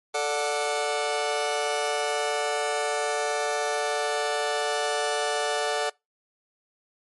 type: chord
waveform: sawtooth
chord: D major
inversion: second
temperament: just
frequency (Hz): 440.5 / 587.3 / 734.2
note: A4 / D5 / F#5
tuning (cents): +2 / 0 / -14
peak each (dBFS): -25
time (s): 0.14-5.9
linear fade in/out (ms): 10
effects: noise-tail reverb RT60 0.2 s tail -24 dB re dry + MP3 48 kbps